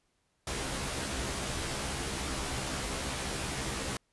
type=noise with comb filter; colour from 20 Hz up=pink; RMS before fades=-35 dBFS; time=0.47-3.97 s; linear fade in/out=2 ms; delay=15 ms; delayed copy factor=+0.95; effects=pink hiss -75 dBFS RMS until 4.12 s + resampled to 24000 Hz